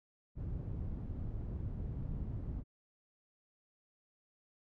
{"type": "low-pass noise", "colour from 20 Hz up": "white", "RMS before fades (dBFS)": -40, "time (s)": [0.35, 2.64], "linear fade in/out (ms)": 50, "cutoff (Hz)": 110, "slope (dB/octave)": 12, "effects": []}